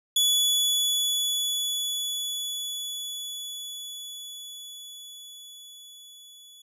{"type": "tone with level ramp", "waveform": "sawtooth", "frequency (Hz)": 3415, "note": "G#7", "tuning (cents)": 48, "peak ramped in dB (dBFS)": [-16, -45], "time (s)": [0.16, 6.62], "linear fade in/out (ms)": 5, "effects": ["resampled to 32000 Hz"]}